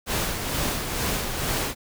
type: noise with tremolo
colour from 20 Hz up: pink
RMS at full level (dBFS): -25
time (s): 0.06-1.75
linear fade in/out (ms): 50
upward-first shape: sine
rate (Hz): 2.2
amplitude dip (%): 45
effects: none